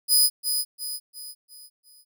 15% pulse tone with echo, 4984 Hz, D#8, 2 cents sharp, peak -9 dBFS, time 0.08-0.3 s, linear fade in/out 50 ms, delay 350 ms, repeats 5, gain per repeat -7 dB, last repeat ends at 2.05 s, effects none

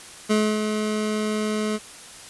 25% pulse tone with ADSR envelope, 213.8 Hz, A3, 49 cents flat, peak -13 dBFS, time 0.29-1.79 s, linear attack 21 ms, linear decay 270 ms, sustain -6 dB, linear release 37 ms, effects white hiss -42 dBFS RMS until 2.29 s + resampled to 24000 Hz

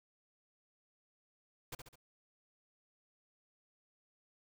pink noise with echo, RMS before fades -44 dBFS, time 1.72-1.75 s, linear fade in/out 5 ms, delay 69 ms, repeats 3, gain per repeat -6 dB, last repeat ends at 1.957 s, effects none

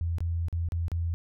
sine tone with dropouts, 84.2 Hz, E2, 37 cents sharp, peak -26 dBFS, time 0.01-1.14 s, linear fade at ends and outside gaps 0 ms, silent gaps 0.184-0.205 / 0.484-0.527 / 0.687-0.721 / 0.882-0.917 s, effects none

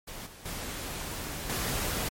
pink noise with level steps, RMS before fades -41 / -49 / -37 / -31 dBFS, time 0.07-2.09 s, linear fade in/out 10 ms, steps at 0.26 / 0.45 / 1.49 s, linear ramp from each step 10 ms, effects MP3 64 kbps

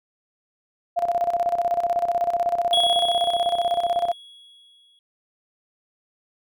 sine tone with tremolo, 693 Hz, F5, 14 cents flat, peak -17 dBFS, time 0.96-4.13 s, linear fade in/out 20 ms, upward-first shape square, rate 16 Hz, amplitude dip 70%
triangle tone with exponential decay, 3341 Hz, G#7, 10 cents sharp, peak -15 dBFS, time 2.73-4.99 s, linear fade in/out 1 ms, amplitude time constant 490 ms
effects none

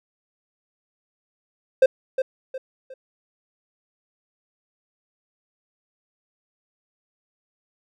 triangle tone with echo, 523.3 Hz, C5, in tune, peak -8 dBFS, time 1.82-1.86 s, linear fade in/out 5 ms, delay 360 ms, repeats 3, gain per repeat -9 dB, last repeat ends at 2.94 s, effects none

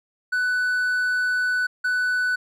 triangle tone pair in turn, 1492 / 1492 Hz, F#6 / F#6, +14 / +14 cents, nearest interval unison, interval 0 cents, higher neither, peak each -18 dBFS, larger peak neither, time 0.32-1.67 / 1.84-2.36 s, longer first, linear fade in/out 10 ms, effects none

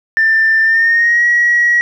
sine tone with pitch glide, 1784 to 1912 Hz, A6 to A#6, +23 to +43 cents, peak -7 dBFS, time 0.17-1.81 s, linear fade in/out 0 ms, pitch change +120 cents, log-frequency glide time 0.63-1.26 s, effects tanh soft clip ceiling -4 dBFS + 8-bit

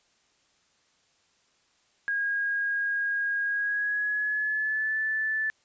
sine tone with pitch glide, 1634 to 1751.3 Hz, G#6 to A6, -29 to -9 cents, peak -25 dBFS, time 2.08-5.5 s, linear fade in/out 0 ms, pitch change +120 cents, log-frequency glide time 3.44-4.97 s, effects white hiss -67 dBFS RMS until 5.64 s + resampled to 16000 Hz

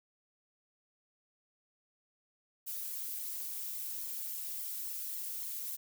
violet noise with flanger, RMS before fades -40 dBFS, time 2.66-5.77 s, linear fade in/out 20 ms, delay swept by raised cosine 0.92 to 3.92 ms, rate 3.6 Hz, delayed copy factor +0.85, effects none

